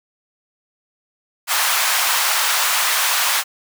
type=high-pass noise; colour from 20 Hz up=pink; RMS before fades=-18 dBFS; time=1.47-3.44 s; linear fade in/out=50 ms; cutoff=850 Hz; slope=24 dB/octave; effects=none